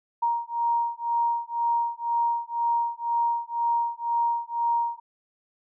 sine beating tone pair, 937 / 939 Hz, A#5 / A#5, +9 / +12 cents, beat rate 2 Hz, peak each -26 dBFS, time 0.22-5 s, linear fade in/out 10 ms, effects none

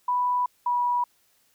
sine tone pair in turn, 987.8 / 973.6 Hz, B5 / B5, 0 / -25 cents, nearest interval unison, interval 25 cents, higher first, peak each -21 dBFS, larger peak neither, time 0.08-0.46 / 0.66-1.04 s, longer neither, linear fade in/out 5 ms, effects white hiss -65 dBFS RMS until 1.54 s

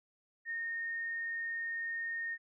sine tone, 1841 Hz, A#6, 22 cents flat, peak -35 dBFS, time 0.45-2.38 s, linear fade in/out 50 ms, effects none

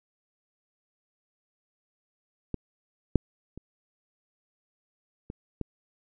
clicks, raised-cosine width 3 ms, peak -17 / -6 / -28 / -24 / -18 dBFS, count 5, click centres 2.543 / 3.157 / 3.576 / 5.301 / 5.613 s, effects none

